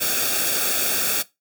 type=noise with comb filter; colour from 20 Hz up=white; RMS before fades=-22 dBFS; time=0-1.23 s; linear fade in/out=20 ms; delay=0.99 ms; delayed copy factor=-0.75; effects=noise-tail reverb RT60 0.2 s tail -18 dB re dry